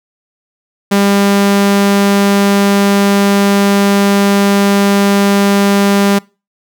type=tone; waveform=sawtooth; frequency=200 Hz; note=G3; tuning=35 cents sharp; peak=-4 dBFS; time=0.91-6.19 s; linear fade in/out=10 ms; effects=noise-tail reverb RT60 0.3 s tail -24 dB re dry